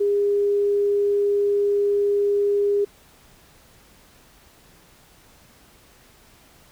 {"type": "tone", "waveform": "sine", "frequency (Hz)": 406.2, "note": "G#4", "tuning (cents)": -38, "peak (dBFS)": -17, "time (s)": [0, 2.85], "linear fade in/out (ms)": 10, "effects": ["pink hiss -53 dBFS RMS until 6.71 s"]}